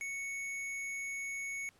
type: tone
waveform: square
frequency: 2217 Hz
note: C#7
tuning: in tune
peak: -38 dBFS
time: 0.01-1.69 s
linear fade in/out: 0 ms
effects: pink hiss -67 dBFS RMS until 1.79 s + low-pass 11000 Hz 12 dB/octave